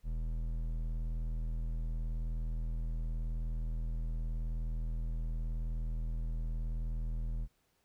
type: tone with hard clipping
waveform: triangle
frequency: 40.44 Hz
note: E1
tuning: 32 cents flat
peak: -35 dBFS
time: 0.03-7.48 s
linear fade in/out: 50 ms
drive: 13 dB
effects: pink hiss -75 dBFS RMS until 7.84 s